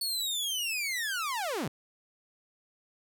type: linear sweep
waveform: sawtooth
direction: down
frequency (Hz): 4459 to 110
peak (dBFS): -27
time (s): 0.01-1.68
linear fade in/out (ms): 5
effects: none